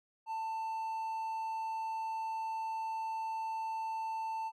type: tone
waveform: triangle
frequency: 890 Hz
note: A5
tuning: 20 cents sharp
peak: -33 dBFS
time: 0.26-4.52 s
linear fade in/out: 50 ms
effects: none